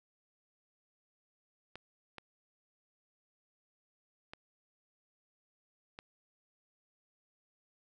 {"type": "clicks", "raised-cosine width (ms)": 0.3, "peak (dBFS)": -29, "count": 4, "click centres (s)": [1.756, 2.183, 4.335, 5.989], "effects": []}